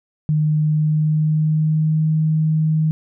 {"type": "tone with pitch glide", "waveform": "sine", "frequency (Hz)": [153, 156.67], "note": ["D#3", "D#3"], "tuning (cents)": [-29, 12], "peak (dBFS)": -14, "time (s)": [0.29, 2.91], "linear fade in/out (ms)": 0, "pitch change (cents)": 41, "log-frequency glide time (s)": [0.63, 2.08], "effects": []}